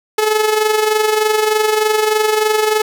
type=tone with amplitude modulation; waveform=sawtooth; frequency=430 Hz; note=A4; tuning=40 cents flat; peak=-6 dBFS; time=0.18-2.82 s; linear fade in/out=5 ms; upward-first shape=sine; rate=23.3 Hz; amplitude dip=55%; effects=none